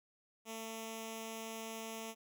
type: tone with notch filter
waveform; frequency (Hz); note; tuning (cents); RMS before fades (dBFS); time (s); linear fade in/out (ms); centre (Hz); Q
5% pulse; 223.7; A3; +29; -45; 0.45-2.15; 50; 1600; 0.83
effects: none